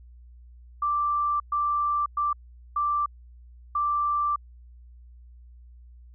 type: tone bursts at uneven times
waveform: sine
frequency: 1174.7 Hz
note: D6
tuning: in tune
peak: -22 dBFS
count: 5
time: 0.82-1.4 / 1.52-2.06 / 2.17-2.33 / 2.76-3.06 / 3.75-4.36 s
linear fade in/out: 5 ms
effects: added 60 Hz sine -46 dBFS peak until 6.14 s